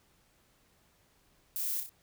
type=noise with echo; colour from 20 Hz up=violet; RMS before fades=-35 dBFS; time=1.56-1.8 s; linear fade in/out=0 ms; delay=31 ms; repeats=3; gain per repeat=-5 dB; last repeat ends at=1.893 s; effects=pink hiss -68 dBFS RMS until 2.02 s